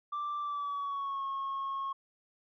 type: tone with pitch glide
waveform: sine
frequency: 1174.7 to 1089.7 Hz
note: D6 to C#6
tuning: 0 to -30 cents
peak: -31 dBFS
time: 0.12-1.93 s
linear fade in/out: 10 ms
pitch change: -130 cents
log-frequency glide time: 0.4-1.24 s
effects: tanh soft clip ceiling -31 dBFS